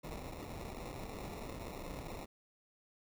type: noise with sample-and-hold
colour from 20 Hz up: pink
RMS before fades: -45 dBFS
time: 0.03-2.26 s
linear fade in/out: 20 ms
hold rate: 1575 Hz
effects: none